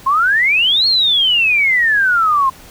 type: exponential two-way sweep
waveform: sine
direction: up then down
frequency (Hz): 1040 to 4361 to 1040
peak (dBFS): -10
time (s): 0.06-2.5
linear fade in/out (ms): 10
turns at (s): 0.87
effects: pink hiss -40 dBFS RMS until 2.7 s

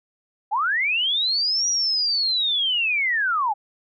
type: linear two-way sweep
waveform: sine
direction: up then down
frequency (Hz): 765 to 5810 to 783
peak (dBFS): -19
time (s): 0.51-3.54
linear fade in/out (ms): 20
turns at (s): 1.68
effects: none

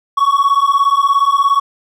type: beating tone pair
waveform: triangle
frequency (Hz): 1108.7 / 1125.7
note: C#6 / C#6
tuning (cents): 0 / +26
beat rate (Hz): 17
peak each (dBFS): -10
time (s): 0.17-1.6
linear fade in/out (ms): 10
effects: tanh soft clip ceiling -3 dBFS

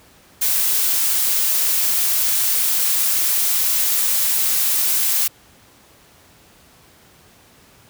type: noise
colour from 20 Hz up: blue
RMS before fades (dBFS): -18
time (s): 0.41-5.28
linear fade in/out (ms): 10
effects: pink hiss -50 dBFS RMS until 7.89 s + high-pass 60 Hz 12 dB/octave

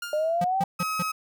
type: tone with exponential decay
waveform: sawtooth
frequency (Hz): 1408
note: F6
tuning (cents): +14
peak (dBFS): -26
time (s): 0.02-0.48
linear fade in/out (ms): 5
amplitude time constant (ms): 98
type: exponential sweep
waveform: sine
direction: up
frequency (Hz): 598 to 800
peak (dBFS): -22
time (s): 0.13-0.64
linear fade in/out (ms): 2
type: tone bursts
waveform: square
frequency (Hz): 175.3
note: F3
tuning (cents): +7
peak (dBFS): -27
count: 4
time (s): 0.41-1.026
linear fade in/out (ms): 5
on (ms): 34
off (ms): 160
type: tone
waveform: 35% pulse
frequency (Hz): 1274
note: D#6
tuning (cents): +41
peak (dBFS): -25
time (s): 0.79-1.12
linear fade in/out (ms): 10
effects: none

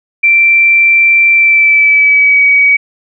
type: tone with pitch glide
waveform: sine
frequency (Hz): 2349 to 2265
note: D7 to C#7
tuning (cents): 0 to +37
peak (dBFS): -4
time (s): 0.23-2.77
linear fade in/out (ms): 10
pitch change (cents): -63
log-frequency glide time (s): 1.32-2.43
effects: none

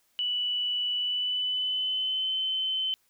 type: tone with pitch glide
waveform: sine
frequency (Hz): 2960 to 3064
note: F#7 to G7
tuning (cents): 0 to -40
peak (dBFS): -26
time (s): 0.19-2.94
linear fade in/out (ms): 0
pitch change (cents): +60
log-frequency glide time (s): 0.96-2.33
effects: white hiss -69 dBFS RMS until 3.09 s

